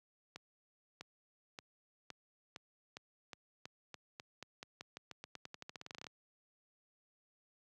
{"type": "accelerating click train", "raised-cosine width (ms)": 0.2, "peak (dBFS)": -29, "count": 30, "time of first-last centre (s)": [0.36, 6.068], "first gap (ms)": 650, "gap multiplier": 0.89, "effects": ["high-pass 100 Hz 12 dB/octave"]}